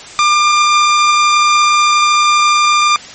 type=tone; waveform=sawtooth; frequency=1196 Hz; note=D6; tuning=31 cents sharp; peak=-4 dBFS; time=0.19-2.96 s; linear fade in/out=0 ms; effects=white hiss -32 dBFS RMS until 3.14 s + MP3 32 kbps